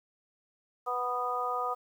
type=harmonic tone; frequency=246.9 Hz; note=B3; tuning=in tune; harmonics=2 / 3 / 4 / 5; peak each=-37 / -35 / -37 / -32 dBFS; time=0.86-1.75 s; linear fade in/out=20 ms; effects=10-bit